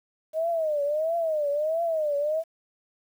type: tone with vibrato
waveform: sine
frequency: 622.3 Hz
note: D#5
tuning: in tune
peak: -23 dBFS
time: 0.33-2.44 s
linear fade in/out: 50 ms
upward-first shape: triangle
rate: 1.5 Hz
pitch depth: 170 cents each way
effects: 9-bit